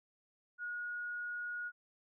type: tone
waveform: sine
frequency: 1446 Hz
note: F#6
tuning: 40 cents flat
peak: -38 dBFS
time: 0.58-1.72 s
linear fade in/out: 50 ms
effects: none